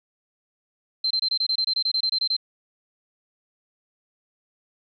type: tone bursts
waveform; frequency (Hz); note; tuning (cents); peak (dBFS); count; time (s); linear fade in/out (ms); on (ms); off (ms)
sine; 4118; C8; -28; -20; 15; 1.04-2.366; 5; 66; 24
effects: none